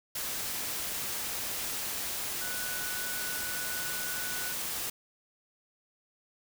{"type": "tone in noise", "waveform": "sine", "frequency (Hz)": 1480, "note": "F#6", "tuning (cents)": 0, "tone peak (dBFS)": -39, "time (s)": [2.41, 4.53], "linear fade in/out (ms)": 5, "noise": "white", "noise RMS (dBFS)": -35, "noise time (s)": [0.15, 4.9], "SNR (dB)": -7, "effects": []}